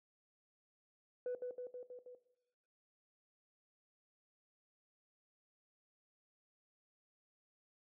sine tone with echo, 495.9 Hz, B4, 7 cents sharp, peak -35 dBFS, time 1.26-1.35 s, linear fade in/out 2 ms, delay 160 ms, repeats 5, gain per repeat -3 dB, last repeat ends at 2.15 s, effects noise-tail reverb RT60 1.0 s tail -17 dB re dry + tanh soft clip ceiling -35 dBFS

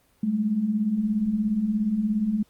sine beating tone pair, 198.1 / 215.1 Hz, G3 / A3, +18 / -39 cents, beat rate 17 Hz, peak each -29 / -22 dBFS, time 0.23-2.43 s, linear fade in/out 5 ms, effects pink hiss -63 dBFS RMS until 2.49 s + Opus 24 kbps

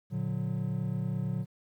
triangle chord, Bb augmented, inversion none, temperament just, 116.54 / 145.68 / 182.1 Hz, Bb2 / D3 / F#3, 0 / -14 / -27 cents, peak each -32 dBFS, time 0.1-1.46 s, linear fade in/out 50 ms, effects 11-bit

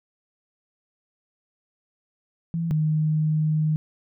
sine tone pair in turn, 166.4 / 154.79 Hz, E3 / D#3, +17 / -9 cents, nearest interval minor second, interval 126 cents, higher first, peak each -23 / -19 dBFS, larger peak second, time 2.54-2.71 / 2.71-3.76 s, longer second, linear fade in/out 0 ms, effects none

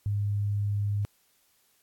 sine tone, 102.3 Hz, G#2, 26 cents flat, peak -25 dBFS, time 0.06-1.05 s, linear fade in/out 0 ms, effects white hiss -67 dBFS RMS until 1.82 s + AAC 64 kbps

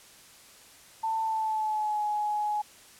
sine tone with pitch glide, 890 to 840 Hz, A5 to G#5, +20 to +19 cents, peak -26 dBFS, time 1.03-2.62 s, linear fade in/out 10 ms, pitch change -101 cents, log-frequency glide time 1.22-2.03 s, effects white hiss -53 dBFS RMS until 2.99 s + low-pass 11000 Hz 12 dB/octave

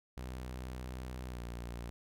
sawtooth tone with pitch glide, 63.1 to 59.22 Hz, B1 to A#1, +38 to +28 cents, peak -37 dBFS, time 0.17-1.9 s, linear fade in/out 0 ms, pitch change -110 cents, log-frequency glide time 1.27-1.4 s, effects none

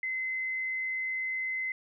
sine tone, 2052 Hz, C7, 34 cents flat, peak -30 dBFS, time 0.03-1.72 s, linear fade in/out 2 ms, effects none

